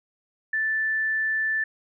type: tone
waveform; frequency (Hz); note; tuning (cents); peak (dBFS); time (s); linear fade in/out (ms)
sine; 1760; A6; 0; -22; 0.53-1.64; 5
effects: none